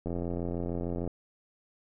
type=click train; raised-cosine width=2 ms; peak=-21 dBFS; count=89; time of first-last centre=0.06-1.076 s; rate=86.6 Hz; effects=none